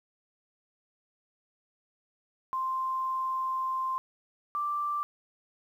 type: tone pair in turn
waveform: sine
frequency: 1046.5 / 1175.6 Hz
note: C6 / D6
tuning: 0 / +1 cents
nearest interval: major second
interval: 201 cents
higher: second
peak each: -28 dBFS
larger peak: neither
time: 2.53-3.98 / 4.55-5.03 s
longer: first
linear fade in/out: 0 ms
effects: 10-bit